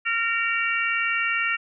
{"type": "harmonic tone", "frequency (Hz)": 460.2, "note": "A#4", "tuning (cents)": -22, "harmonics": [3, 4, 5, 6], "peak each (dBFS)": [-27, -27, -27, -27], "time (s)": [0.05, 1.57], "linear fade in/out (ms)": 20, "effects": []}